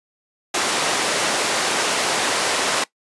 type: band-pass noise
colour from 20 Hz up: pink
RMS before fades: -21 dBFS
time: 0.54-2.84 s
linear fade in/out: 5 ms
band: 420 to 10000 Hz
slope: 12 dB/octave
effects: noise-tail reverb RT60 0.1 s tail -19 dB re dry + resampled to 24000 Hz